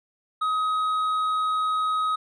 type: tone with hard clipping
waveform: sine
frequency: 1264 Hz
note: D#6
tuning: 27 cents sharp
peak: -23 dBFS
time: 0.41-2.16 s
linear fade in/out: 10 ms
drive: 4 dB
effects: resampled to 24000 Hz